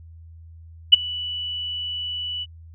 sine tone with ADSR envelope, 2960 Hz, F#7, in tune, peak -3 dBFS, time 0.92-2.46 s, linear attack 15 ms, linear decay 16 ms, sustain -23 dB, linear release 37 ms, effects added 82 Hz sine -41 dBFS peak until 2.74 s

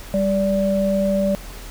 sine tone pair together, 197.4 / 580.7 Hz, G3 / D5, +12 / -20 cents, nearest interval octave + perfect fifth, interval 1868 cents, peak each -19 dBFS, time 0.14-1.35 s, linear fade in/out 0 ms, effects added 41 Hz sine -35 dBFS peak until 1.7 s + pink hiss -39 dBFS RMS until 1.7 s

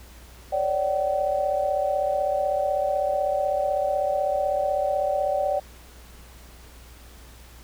sine tone cluster, 553 / 589 / 761 Hz, C#5 / D5 / F#5, -4 / +5 / +48 cents, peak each -28 / -24 / -26 dBFS, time 0.52-5.6 s, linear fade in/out 10 ms, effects added 60 Hz sine -46 dBFS peak until 7.63 s + pink hiss -50 dBFS RMS until 7.63 s

